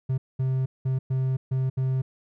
triangle tone bursts at uneven times, 131 Hz, C3, 2 cents sharp, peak -20 dBFS, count 6, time 0.09-0.18 / 0.39-0.66 / 0.85-0.99 / 1.1-1.37 / 1.51-1.7 / 1.77-2.02 s, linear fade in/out 10 ms, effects none

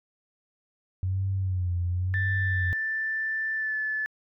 sine tone with vibrato, 92 Hz, F#2, 9 cents flat, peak -24 dBFS, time 1.03-2.73 s, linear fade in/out 0 ms, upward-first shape sine, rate 0.97 Hz, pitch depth 83 cents each way
sine tone with pitch glide, 1768 to 1735.6 Hz, A6 to A6, +8 to -24 cents, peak -26 dBFS, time 2.14-4.06 s, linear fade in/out 0 ms, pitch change -32 cents, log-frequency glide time 3.55-3.76 s
effects tanh soft clip ceiling -16 dBFS

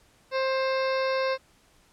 harmonic tone with a mistuned harmonic, 528 Hz, C5, 16 cents sharp, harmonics 1 / 2 / 3 / 4 / 5 / 7 / 8 / 9 / 10, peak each -25 / -31 / -35 / -37 / -39 / -42 / -43 / -44 / -45 dBFS, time 0.31-1.38 s, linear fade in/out 50 ms, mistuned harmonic 10, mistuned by +40 cents, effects pink hiss -61 dBFS RMS until 1.92 s + low-pass 11000 Hz 12 dB/octave

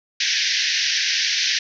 white band-pass noise, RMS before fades -21 dBFS, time 0.2-1.59 s, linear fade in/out 5 ms, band 1600 to 6000 Hz, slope 96 dB/octave, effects none

